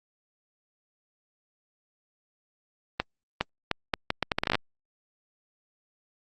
accelerating click train, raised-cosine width 0.3 ms, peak -8 dBFS, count 15, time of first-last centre 3-4.554 s, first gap 410 ms, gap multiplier 0.74, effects Opus 32 kbps

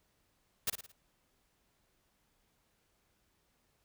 white noise with echo, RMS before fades -32 dBFS, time 0.67-0.7 s, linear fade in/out 5 ms, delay 55 ms, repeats 4, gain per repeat -7 dB, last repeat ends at 0.92 s, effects pink hiss -75 dBFS RMS until 3.84 s

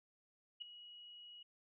sine tone with ADSR envelope, 2908 Hz, F#7, 31 cents flat, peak -40 dBFS, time 0.6-1.43 s, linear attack 20 ms, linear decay 4 ms, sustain -13 dB, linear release 6 ms, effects none

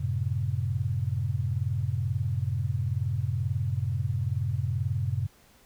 sine chord, F# diminished, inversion none, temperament just, 92.5 / 111 / 133.2 Hz, F#2 / A2 / C3, 0 / +16 / +31 cents, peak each -30 dBFS, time 0-5.27 s, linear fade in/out 10 ms, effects pink hiss -59 dBFS RMS until 5.65 s

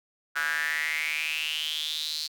square tone with high-pass filter sweep, 77.1 Hz, D#2, 15 cents flat, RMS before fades -30 dBFS, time 0.35-2.28 s, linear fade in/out 20 ms, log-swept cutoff 1500 to 4400 Hz, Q 7.5, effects none

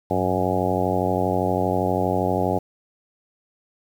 harmonic tone with a mistuned harmonic, 92.5 Hz, F#2, in tune, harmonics 1 / 2 / 3 / 4 / 5 / 6 / 7 / 8 / 9, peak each -28 / -28 / -28 / -28 / -28 / -28 / -28 / -28 / -28 dBFS, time 0.1-2.59 s, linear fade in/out 10 ms, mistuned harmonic 1, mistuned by +100 cents, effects 8-bit

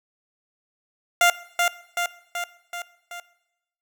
15% pulse tone with echo, 698.5 Hz, F5, in tune, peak -8 dBFS, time 1.21-1.3 s, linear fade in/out 2 ms, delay 380 ms, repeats 5, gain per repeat -4 dB, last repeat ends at 3.2 s, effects noise-tail reverb RT60 0.9 s tail -19 dB re dry

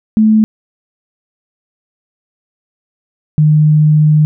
sine tone pair in turn, 217.1 / 152.44 Hz, A3 / D#3, -23 / -35 cents, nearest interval tritone, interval 612 cents, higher first, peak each -5 dBFS, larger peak neither, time 0.17-0.44 / 3.38-4.25 s, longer second, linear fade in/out 0 ms, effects none

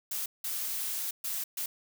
blue noise bursts at uneven times, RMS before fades -34 dBFS, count 4, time 0.11-0.26 / 0.44-1.11 / 1.24-1.44 / 1.57-1.66 s, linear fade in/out 5 ms, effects none

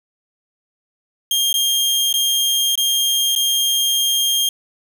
sawtooth tone with dropouts, 3215 Hz, G7, 43 cents sharp, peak -12 dBFS, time 1.31-4.49 s, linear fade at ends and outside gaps 2 ms, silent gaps 1.529-1.54 / 2.128-2.139 / 2.755-2.776 / 3.352-3.36 s, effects none

